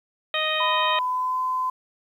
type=harmonic tone; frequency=622.3 Hz; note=D#5; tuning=in tune; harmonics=1 / 2 / 3 / 4 / 5 / 6; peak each=-29 / -29 / -29 / -29 / -29 / -29 dBFS; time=0.34-0.99 s; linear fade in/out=2 ms
type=tone with pitch glide; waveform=sine; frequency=1004 to 1021.5 Hz; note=B5 to C6; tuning=+28 to -42 cents; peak=-22 dBFS; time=0.6-1.7 s; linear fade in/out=5 ms; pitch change=+30 cents; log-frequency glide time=1.02-1.4 s
effects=9-bit